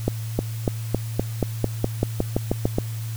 accelerating click train, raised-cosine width 2 ms, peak -6 dBFS, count 14, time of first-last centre 0.08-2.785 s, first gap 310 ms, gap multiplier 0.93, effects added 112 Hz sine -27 dBFS peak until 3.16 s + white hiss -42 dBFS RMS until 3.16 s

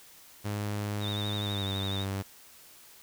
sawtooth tone with pitch glide, 103.5 to 97.69 Hz, G#2 to G2, -5 to -5 cents, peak -27 dBFS, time 0.44-2.23 s, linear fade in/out 20 ms, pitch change -100 cents, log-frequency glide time 1.44-1.66 s
sine tone with vibrato, 3664 Hz, A#7, 31 cents flat, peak -35 dBFS, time 1-2.06 s, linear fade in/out 50 ms, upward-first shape sine, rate 12 Hz, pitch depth 64 cents each way
effects white hiss -54 dBFS RMS until 3.02 s

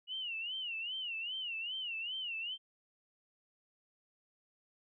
sine tone with vibrato, 2868 Hz, F7, 45 cents sharp, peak -37 dBFS, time 0.07-2.58 s, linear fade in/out 50 ms, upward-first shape sine, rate 2.5 Hz, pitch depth 150 cents each way, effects none

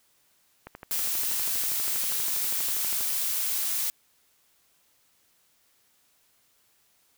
click train, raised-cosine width 0.5 ms, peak -25 dBFS, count 30, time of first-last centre 0.67-3.009 s, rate 12.4 Hz
blue noise, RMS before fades -28 dBFS, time 0.91-3.9 s, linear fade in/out 0 ms
effects white hiss -66 dBFS RMS until 7.17 s

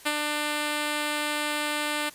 5% pulse tone with ADSR envelope, 298 Hz, D4, 25 cents sharp, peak -11 dBFS, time 0.05-2.1 s, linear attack 17 ms, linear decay 49 ms, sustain -4 dB, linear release 16 ms, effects white hiss -49 dBFS RMS until 2.14 s + resampled to 32000 Hz

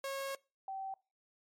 sawtooth / sine tone pair in turn, 546 / 772.2 Hz, C#5 / G5, -26 / -26 cents, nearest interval tritone, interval 600 cents, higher second, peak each -33 / -38 dBFS, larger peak first, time 0.04-0.35 / 0.68-0.94 s, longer first, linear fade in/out 2 ms, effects noise-tail reverb RT60 0.3 s tail -23 dB re dry + MP3 64 kbps

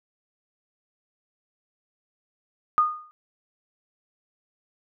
sine tone with exponential decay, 1228 Hz, D#6, 23 cents flat, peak -13 dBFS, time 2.78-3.11 s, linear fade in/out 0 ms, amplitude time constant 71 ms, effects none

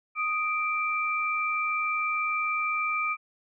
sine tone pair together, 1244.5 / 2349 Hz, D#6 / D7, 0 / 0 cents, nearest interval major seventh, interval 1100 cents, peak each -28 dBFS, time 0.15-3.17 s, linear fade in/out 50 ms, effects none

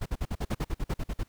brown noise bursts, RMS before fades -29 dBFS, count 13, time 0.01-1.235 s, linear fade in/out 10 ms, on 49 ms, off 49 ms, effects pink hiss -66 dBFS RMS until 1.28 s

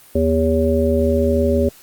harmonic tone, 80.4 Hz, E2, 43 cents flat, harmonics 1 / 3 / 5 / 7, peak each -19 / -19 / -19 / -19 dBFS, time 0.15-1.69 s, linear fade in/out 5 ms, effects white hiss -46 dBFS RMS until 1.82 s + Opus 32 kbps

